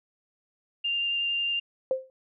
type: tone with vibrato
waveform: sine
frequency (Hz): 2794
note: F7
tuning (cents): 0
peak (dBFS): -25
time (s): 0.84-1.6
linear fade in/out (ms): 10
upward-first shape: sine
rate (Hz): 11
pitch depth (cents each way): 8
type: tone with exponential decay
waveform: sine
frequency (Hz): 523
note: C5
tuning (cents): -1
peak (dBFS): -19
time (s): 1.91-2.1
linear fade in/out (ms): 1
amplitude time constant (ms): 41
effects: none